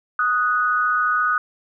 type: tone pair together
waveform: sine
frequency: 1244.5 / 1478.7 Hz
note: D#6 / F#6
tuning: 0 / -1 cents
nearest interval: minor third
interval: 299 cents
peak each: -19 / -20 dBFS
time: 0.19-1.38 s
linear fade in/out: 2 ms
effects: none